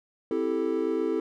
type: chord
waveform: triangle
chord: A minor seventh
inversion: first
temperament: equal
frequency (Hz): 261.6 / 329.6 / 392 / 440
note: C4 / E4 / G4 / A4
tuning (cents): 0 / 0 / 0 / 0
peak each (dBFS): -31 / -27 / -29 / -27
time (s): 0.31-1.2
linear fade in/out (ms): 2
effects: none